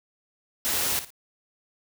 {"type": "noise with echo", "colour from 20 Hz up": "white", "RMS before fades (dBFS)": -26, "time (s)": [0.65, 0.99], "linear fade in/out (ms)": 0, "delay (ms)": 57, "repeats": 2, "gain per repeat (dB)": -12, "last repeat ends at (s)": 1.104, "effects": []}